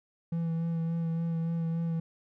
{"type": "tone with vibrato", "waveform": "triangle", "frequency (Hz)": 165.7, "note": "E3", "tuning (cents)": 9, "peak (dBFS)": -26, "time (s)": [0.32, 2], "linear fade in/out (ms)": 5, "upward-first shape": "sine", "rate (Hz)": 3.5, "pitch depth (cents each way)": 19, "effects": []}